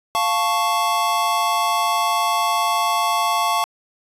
square chord, F augmented, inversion none, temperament equal, 698.5 / 880 / 1108.7 Hz, F5 / A5 / C#6, 0 / 0 / 0 cents, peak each -24 / -23 / -21 dBFS, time 0.15-3.64 s, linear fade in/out 0 ms, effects resampled to 32000 Hz

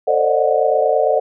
sine tone cluster, 449.2 / 533 / 590 / 619 / 733 Hz, A4 / C5 / D5 / D#5 / F#5, +36 / +32 / +8 / -9 / -16 cents, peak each -19 dBFS, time 0.07-1.2 s, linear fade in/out 10 ms, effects none

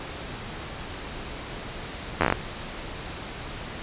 slowing click train, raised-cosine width 0.5 ms, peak -5 dBFS, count 8, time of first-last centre 2.21-2.324 s, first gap 11 ms, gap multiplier 1.13, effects pink hiss -36 dBFS RMS until 3.82 s + resampled to 8000 Hz

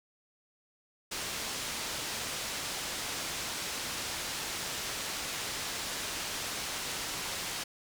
white low-pass noise, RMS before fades -37 dBFS, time 1.11-7.64 s, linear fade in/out 10 ms, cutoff 6800 Hz, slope 12 dB/octave, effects none

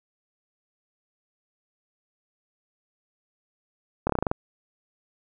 slowing click train, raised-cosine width 1 ms, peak -9 dBFS, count 8, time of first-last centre 4.07-4.315 s, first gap 25 ms, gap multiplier 1.11, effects none

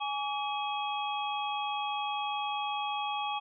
sine tone cluster, 832 / 1143 / 2540 / 3284 Hz, G#5 / D6 / D#7 / G#7, +3 / -47 / +35 / -20 cents, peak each -33 / -37 / -40 / -39 dBFS, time 0-3.4 s, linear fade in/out 20 ms, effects none

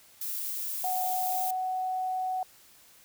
violet noise, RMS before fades -34 dBFS, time 0.21-1.51 s, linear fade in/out 5 ms
sine tone with pitch glide, 740 to 745.1 Hz, F#5 to F#5, 0 to +12 cents, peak -28 dBFS, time 0.84-2.43 s, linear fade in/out 2 ms, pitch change +12 cents, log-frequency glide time 1.27-1.56 s
effects white hiss -57 dBFS RMS until 3.04 s

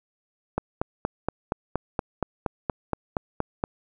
click train, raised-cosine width 1 ms, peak -10 dBFS, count 14, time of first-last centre 0.58-3.639 s, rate 4.25 Hz, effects none

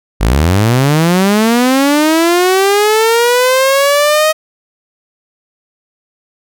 sawtooth linear sweep, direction up, 47.07 to 630 Hz, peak -4 dBFS, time 0.2-4.33 s, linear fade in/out 20 ms, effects none

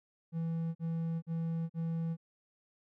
triangle tone bursts, 164.81 Hz, E3, in tune, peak -30 dBFS, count 4, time 0.32-2.169 s, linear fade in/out 50 ms, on 430 ms, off 43 ms, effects none

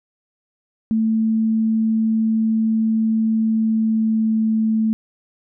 sine tone with pitch glide, 221.7 to 220.3 Hz, A3 to A3, +13 to +2 cents, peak -15 dBFS, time 0.91-4.93 s, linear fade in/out 0 ms, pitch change -11 cents, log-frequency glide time 3.4-4.53 s, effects none

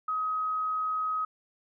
sine tone, 1265 Hz, D#6, 28 cents sharp, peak -27 dBFS, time 0.08-1.25 s, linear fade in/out 5 ms, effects none

